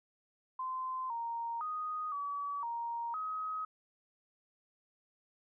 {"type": "tone with pitch steps", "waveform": "sine", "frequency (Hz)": [1034, 930, 1244, 1142, 935, 1267], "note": ["C6", "A#5", "D#6", "D6", "A#5", "D#6"], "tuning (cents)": [-21, -4, -1, -49, 5, 31], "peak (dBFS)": -35, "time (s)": [0.59, 3.65], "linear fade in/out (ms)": 5, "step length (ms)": 510, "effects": []}